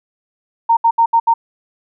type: tone bursts at uneven times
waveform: sine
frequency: 921 Hz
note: A#5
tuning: 21 cents flat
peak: -8 dBFS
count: 5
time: 0.69-0.77 / 0.84-0.91 / 0.98-1.06 / 1.13-1.2 / 1.27-1.34 s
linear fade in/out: 10 ms
effects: none